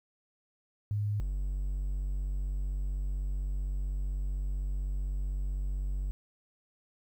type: tone pair in turn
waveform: sine / triangle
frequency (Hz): 103.83 / 47.88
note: G#2 / G1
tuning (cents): 0 / -40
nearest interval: octave + minor second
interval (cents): 1340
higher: first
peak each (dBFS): -28 / -28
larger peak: neither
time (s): 0.91-1.2 / 1.2-6.11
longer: second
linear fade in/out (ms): 0
effects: 11-bit